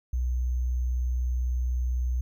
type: tone with sample-and-hold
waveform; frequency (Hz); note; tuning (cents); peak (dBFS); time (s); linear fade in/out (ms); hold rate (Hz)
sine; 62; B1; +7; -24; 0.13-2.21; 5; 6300
effects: none